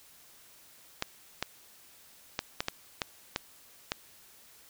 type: clicks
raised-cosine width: 0.2 ms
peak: -12 dBFS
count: 8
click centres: 1.024 / 1.426 / 2.391 / 2.605 / 2.684 / 3.018 / 3.361 / 3.919 s
effects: white hiss -57 dBFS RMS until 4.69 s